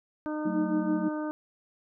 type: harmonic tone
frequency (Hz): 304.9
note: D#4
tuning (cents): -35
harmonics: 1 / 2 / 3 / 4 / 5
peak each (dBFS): -31 / -37 / -41 / -43 / -45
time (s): 0.26-1.31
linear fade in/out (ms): 0
type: chord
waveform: sine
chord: D# diminished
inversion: first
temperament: just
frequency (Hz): 186.68 / 224 / 311.1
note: F#3 / A3 / D#4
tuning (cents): +16 / +31 / 0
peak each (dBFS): -32 / -34 / -28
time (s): 0.45-1.09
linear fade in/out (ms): 10
effects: none